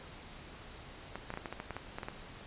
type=clicks; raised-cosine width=0.5 ms; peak=-24 dBFS; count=12; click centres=1.156 / 1.304 / 1.339 / 1.374 / 1.458 / 1.526 / 1.601 / 1.707 / 1.766 / 1.985 / 2.032 / 2.085 s; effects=pink hiss -50 dBFS RMS until 2.46 s + resampled to 8000 Hz